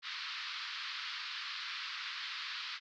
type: band-pass noise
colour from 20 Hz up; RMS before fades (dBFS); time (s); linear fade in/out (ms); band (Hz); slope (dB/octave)
white; -42; 0.02-2.8; 50; 1100 to 4700; 48
effects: none